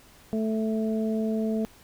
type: harmonic tone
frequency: 219.6 Hz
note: A3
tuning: 3 cents flat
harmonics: 1 / 2 / 3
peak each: -25 / -31 / -35 dBFS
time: 0.33-1.65 s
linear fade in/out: 0 ms
effects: pink hiss -54 dBFS RMS until 1.83 s